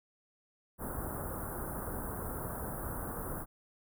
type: band-stop noise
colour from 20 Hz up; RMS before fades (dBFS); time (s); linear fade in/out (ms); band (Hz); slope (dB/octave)
pink; -39; 0.78-3.46; 50; 1500 to 9700; 48
effects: none